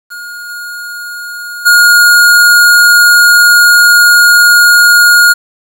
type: tone with level steps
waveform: square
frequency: 1431 Hz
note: F6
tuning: 42 cents sharp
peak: -23 / -21 / -3 dBFS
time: 0.1-5.34 s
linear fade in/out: 20 ms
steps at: 0.48 / 1.65 s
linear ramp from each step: 20 ms
effects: 7-bit